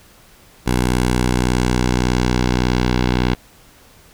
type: tone with low-pass filter sweep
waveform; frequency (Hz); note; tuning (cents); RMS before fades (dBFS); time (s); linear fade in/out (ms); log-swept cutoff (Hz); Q
10% pulse; 61.74; B1; 0; -17; 0.66-3.35; 10; 12000 to 4000; 1.2
effects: pink hiss -48 dBFS RMS until 4.13 s